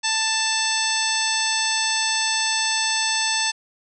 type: harmonic tone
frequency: 884 Hz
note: A5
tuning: 8 cents sharp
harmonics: 1 / 2 / 3 / 4 / 5 / 6 / 7 / 9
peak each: -28 / -28 / -28 / -28 / -28 / -28 / -28 / -28 dBFS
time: 0.03-3.52 s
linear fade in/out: 20 ms
effects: none